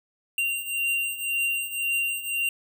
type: beating tone pair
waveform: square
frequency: 2770 / 2771.9 Hz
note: F7 / F7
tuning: -15 / -14 cents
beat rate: 1.9 Hz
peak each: -31 / -27 dBFS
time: 0.38-2.49 s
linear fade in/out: 2 ms
effects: none